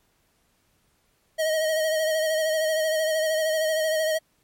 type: tone with vibrato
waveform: square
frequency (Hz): 630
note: D#5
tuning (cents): +21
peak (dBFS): -22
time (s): 1.38-4.19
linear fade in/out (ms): 20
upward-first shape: sine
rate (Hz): 13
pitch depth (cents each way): 35
effects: pink hiss -67 dBFS RMS until 4.43 s + MP3 64 kbps